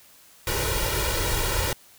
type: noise with comb filter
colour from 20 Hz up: pink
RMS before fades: -25 dBFS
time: 0.47-1.73 s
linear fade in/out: 2 ms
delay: 2.1 ms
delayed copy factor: +0.8
effects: white hiss -53 dBFS RMS until 1.98 s